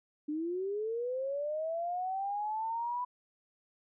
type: linear sweep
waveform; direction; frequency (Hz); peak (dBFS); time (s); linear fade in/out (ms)
sine; up; 292.5 to 995; -32; 0.28-3.05; 10
effects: none